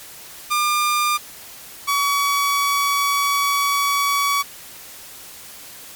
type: tone pair in turn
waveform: sawtooth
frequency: 1200 / 1132.6 Hz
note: D6 / C#6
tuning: +37 / +37 cents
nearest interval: minor second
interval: 100 cents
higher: first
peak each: -13 dBFS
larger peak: neither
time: 0.5-1.18 / 1.87-4.43 s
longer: second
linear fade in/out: 20 ms
effects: white hiss -39 dBFS RMS until 5.95 s + MP3 96 kbps